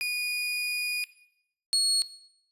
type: tone pair in turn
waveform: 35% pulse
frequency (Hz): 2457 / 4331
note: D#7 / C#8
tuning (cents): -22 / -41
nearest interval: minor seventh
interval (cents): 981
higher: second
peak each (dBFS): -25 / -20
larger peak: second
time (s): 0.01-1.04 / 1.73-2.02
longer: first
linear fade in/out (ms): 0
effects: noise-tail reverb RT60 0.7 s tail -17 dB re dry + resampled to 32000 Hz